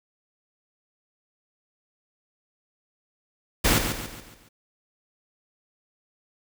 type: noise with echo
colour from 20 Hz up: pink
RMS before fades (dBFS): -20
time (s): 3.64-3.79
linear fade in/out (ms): 10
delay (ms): 140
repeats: 5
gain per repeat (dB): -7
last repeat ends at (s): 4.49
effects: none